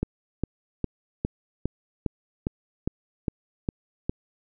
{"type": "click train", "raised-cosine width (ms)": 3, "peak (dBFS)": -12, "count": 11, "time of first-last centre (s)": [0.03, 4.095], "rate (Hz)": 2.46, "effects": []}